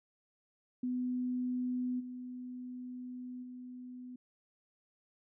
sine tone with level steps, 250 Hz, B3, 21 cents sharp, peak -32 / -41 / -44 dBFS, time 0.83-4.16 s, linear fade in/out 5 ms, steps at 1.99 / 3.42 s, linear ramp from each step 20 ms, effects none

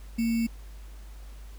sine tone with sample-and-hold, 229.6 Hz, A#3, 26 cents flat, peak -23 dBFS, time 0.18-0.47 s, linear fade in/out 10 ms, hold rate 2450 Hz, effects added 50 Hz sine -41 dBFS peak until 1.58 s + pink hiss -56 dBFS RMS until 1.58 s

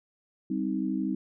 sine chord, C minor, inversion second, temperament just, 196.22 / 261.6 / 314 Hz, G3 / C4 / Eb4, +2 / 0 / +16 cents, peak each -31 dBFS, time 0.5-1.15 s, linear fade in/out 5 ms, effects none

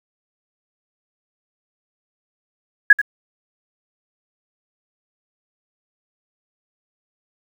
sine tone with echo, 1671 Hz, G#6, 10 cents sharp, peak -3 dBFS, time 2.9-2.93 s, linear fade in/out 5 ms, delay 86 ms, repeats 1, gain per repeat -13 dB, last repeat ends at 3.016 s, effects 7-bit

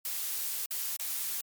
blue noise with dropouts, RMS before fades -34 dBFS, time 0.05-1.41 s, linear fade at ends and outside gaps 2 ms, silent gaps 0.659-0.708 / 0.966-0.996 s, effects MP3 96 kbps

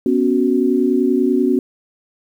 sine chord, B suspended second, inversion none, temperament equal, 246.9 / 277.2 / 370 Hz, B3 / C#4 / F#4, 0 / 0 / 0 cents, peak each -17 dBFS, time 0.06-1.59 s, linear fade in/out 2 ms, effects 8-bit

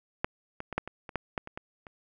clicks, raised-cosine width 0.5 ms, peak -11 / -21 / -21 / -12 / -23 / -26 / -14 / -15 / -26 / -22 / -30 dBFS, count 11, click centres 0.245 / 0.604 / 0.727 / 0.78 / 0.876 / 1.092 / 1.157 / 1.378 / 1.474 / 1.575 / 1.868 s, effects none

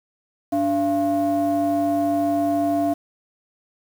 triangle ring-modulated tone, 196 Hz, G3, in tune, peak -13 dBFS, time 0.52-2.94 s, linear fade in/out 10 ms, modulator 487 Hz, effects 7-bit

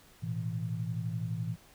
sine chord, A suspended second, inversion none, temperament equal with one note detuned, 111.73 / 123.47 / 164.81 Hz, A2 / B2 / E3, +27 / 0 / 0 cents, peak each -35 / -38 / -36 dBFS, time 0.22-1.56 s, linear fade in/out 20 ms, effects pink hiss -59 dBFS RMS until 1.74 s

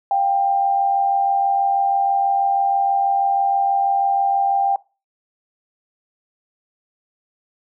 sine tone pair together, 704 / 790.2 Hz, F5 / G5, +14 / +14 cents, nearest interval major second, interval 200 cents, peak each -25 / -15 dBFS, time 0.11-4.76 s, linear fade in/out 2 ms, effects noise-tail reverb RT60 0.3 s tail -22 dB re dry

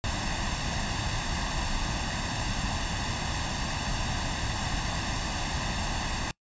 pink noise with comb filter, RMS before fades -30 dBFS, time 0.04-6.31 s, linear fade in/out 0 ms, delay 1.1 ms, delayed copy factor +0.7, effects noise-tail reverb RT60 0.1 s tail -25 dB re dry + resampled to 16000 Hz

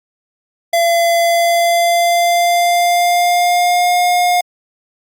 square tone with pitch glide, 680 to 712.6 Hz, F5 to F5, -46 to +35 cents, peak -11 dBFS, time 0.73-4.41 s, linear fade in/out 5 ms, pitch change +81 cents, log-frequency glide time 1.2-3.97 s, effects Opus 48 kbps

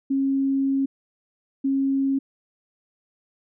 sine tone bursts at uneven times, 271.8 Hz, C#4, 34 cents flat, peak -19 dBFS, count 2, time 0.1-0.86 / 1.64-2.19 s, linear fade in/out 10 ms, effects none

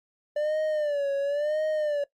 triangle tone with vibrato, 588 Hz, D5, 2 cents sharp, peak -22 dBFS, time 0.36-2.04 s, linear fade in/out 5 ms, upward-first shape sine, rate 0.96 Hz, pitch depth 98 cents each way, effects noise-tail reverb RT60 0.1 s tail -18 dB re dry + Opus 48 kbps

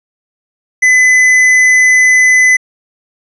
triangle tone with tanh clipping, 2013 Hz, B6, 33 cents sharp, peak -6 dBFS, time 0.82-2.57 s, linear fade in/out 10 ms, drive 13 dB, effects resampled to 24000 Hz

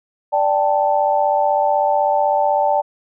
sine chord, D suspended fourth, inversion none, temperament equal, 587.3 / 784 / 880 Hz, D5 / G5 / A5, 0 / 0 / 0 cents, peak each -18 dBFS, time 0.32-2.82 s, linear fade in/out 20 ms, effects none

